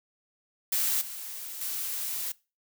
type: noise with level steps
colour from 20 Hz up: blue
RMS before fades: -27 / -39 / -33 dBFS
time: 0.72-2.32 s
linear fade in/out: 5 ms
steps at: 1.01 / 1.61 s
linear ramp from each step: 5 ms
effects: noise-tail reverb RT60 0.3 s tail -22 dB re dry